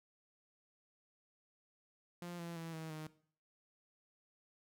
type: tone with pitch steps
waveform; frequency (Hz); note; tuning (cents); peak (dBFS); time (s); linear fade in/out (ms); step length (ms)
sawtooth; 174.61 / 169.64 / 164.81 / 160.12 / 155.56; F3 / E3 / E3 / D#3 / D#3; 0 / +50 / 0 / +50 / 0; -40; 2.22-3.07; 2; 170
effects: noise-tail reverb RT60 0.5 s tail -17 dB re dry

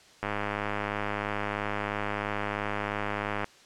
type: click train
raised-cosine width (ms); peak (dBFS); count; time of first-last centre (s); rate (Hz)
0.5; -15; 332; 0.23-3.444; 103
effects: white hiss -55 dBFS RMS until 3.65 s + low-pass 6000 Hz 12 dB/octave

